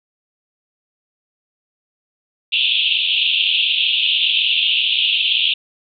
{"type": "band-pass noise", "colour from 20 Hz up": "white", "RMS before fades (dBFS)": -17, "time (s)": [2.52, 5.54], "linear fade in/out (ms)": 10, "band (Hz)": [2600, 3600], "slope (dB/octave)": 96, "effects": []}